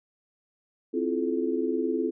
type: chord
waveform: sine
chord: F major seventh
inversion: second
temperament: equal with one note detuned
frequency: 261.6 / 329.6 / 349.2 / 430.4 Hz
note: C4 / E4 / F4 / A4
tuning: 0 / 0 / 0 / -38 cents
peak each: -30 dBFS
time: 0.93-2.11 s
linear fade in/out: 20 ms
effects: none